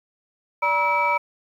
sine tone cluster, 583 / 957 / 1301 / 2303 Hz, D5 / A#5 / E6 / D7, -13 / +45 / -23 / -34 cents, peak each -27 / -20 / -26 / -23 dBFS, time 0.62-1.18 s, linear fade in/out 10 ms, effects tanh soft clip ceiling -9 dBFS + 9-bit

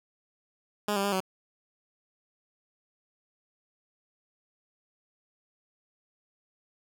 10% pulse tone with pitch steps, 207.5 / 197.7 / 201.6 / 188.3 Hz, G#3 / G3 / G3 / F#3, -1 / +15 / +49 / +31 cents, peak -18 dBFS, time 0.88-1.204 s, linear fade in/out 5 ms, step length 81 ms, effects none

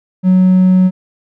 triangle tone, 185 Hz, F#3, in tune, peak -3 dBFS, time 0.23-0.91 s, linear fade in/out 50 ms, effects tanh soft clip ceiling 0 dBFS

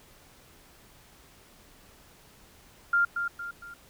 sine tone with echo, 1396.9 Hz, F6, in tune, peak -20 dBFS, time 2.93-3.05 s, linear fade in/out 5 ms, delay 230 ms, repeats 3, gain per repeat -7 dB, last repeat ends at 3.74 s, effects pink hiss -56 dBFS RMS until 3.89 s

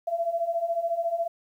sine beating tone pair, 665 / 679 Hz, E5 / F5, +15 / -49 cents, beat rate 14 Hz, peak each -30 / -26 dBFS, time 0.07-1.28 s, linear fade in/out 10 ms, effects 10-bit

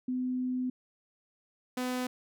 sine / sawtooth tone pair in turn, 253.3 / 251.7 Hz, B3 / B3, +44 / +33 cents, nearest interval unison, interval 11 cents, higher first, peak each -29 / -27 dBFS, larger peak second, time 0.08-0.7 / 1.77-2.07 s, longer first, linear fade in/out 5 ms, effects none

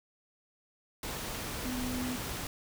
sine tone in noise, 251 Hz, B3, 28 cents sharp, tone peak -34 dBFS, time 1.65-2.16 s, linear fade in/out 2 ms, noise pink, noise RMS -38 dBFS, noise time 1.03-2.47 s, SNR +1 dB, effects none

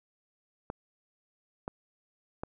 clicks, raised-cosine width 1 ms, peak -21 dBFS, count 3, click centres 0.701 / 1.679 / 2.435 s, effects none

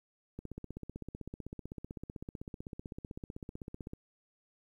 click train, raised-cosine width 3 ms, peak -29 dBFS, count 57, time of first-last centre 0.39-3.934 s, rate 15.8 Hz, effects 11-bit

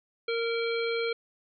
harmonic tone, 462.2 Hz, A#4, 15 cents flat, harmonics 1 / 3 / 5 / 7 / 9, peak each -28 / -37 / -35 / -40 / -40 dBFS, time 0.28-1.13 s, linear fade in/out 5 ms, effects none

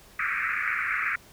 white band-pass noise, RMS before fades -28 dBFS, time 0.19-1.16 s, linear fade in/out 5 ms, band 1200 to 2400 Hz, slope 96 dB/octave, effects pink hiss -53 dBFS RMS until 1.32 s

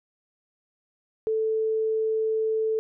sine tone, 440 Hz, A4, in tune, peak -22 dBFS, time 1.27-2.79 s, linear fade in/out 0 ms, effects none

